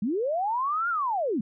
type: linear two-way sweep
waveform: sine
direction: up then down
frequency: 185 to 1437 to 185 Hz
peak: -24 dBFS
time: 0.02-1.41 s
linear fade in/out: 5 ms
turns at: 0.89 s
effects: none